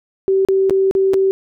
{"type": "tone with dropouts", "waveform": "sine", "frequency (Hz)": 385.2, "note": "G4", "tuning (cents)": -30, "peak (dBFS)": -11, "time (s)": [0.28, 1.31], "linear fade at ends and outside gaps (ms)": 0, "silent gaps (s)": [[0.45, 0.486], [0.697, 0.707], [0.911, 0.951], [1.135, 1.141]], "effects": []}